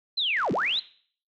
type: linear two-way sweep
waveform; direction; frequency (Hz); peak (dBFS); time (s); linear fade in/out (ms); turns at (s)
sine; down then up; 4186 to 130.81 to 4186; -23; 0.17-0.8; 10; 0.52
type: click train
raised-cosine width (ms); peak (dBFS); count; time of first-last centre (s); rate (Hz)
0.2; -28; 28; 0.37-0.788; 64.6
effects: noise-tail reverb RT60 0.5 s tail -18 dB re dry